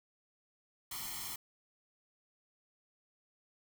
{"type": "noise with comb filter", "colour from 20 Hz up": "white", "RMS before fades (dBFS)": -42, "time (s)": [0.91, 1.36], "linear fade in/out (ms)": 5, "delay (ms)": 0.94, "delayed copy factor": 0.95, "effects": []}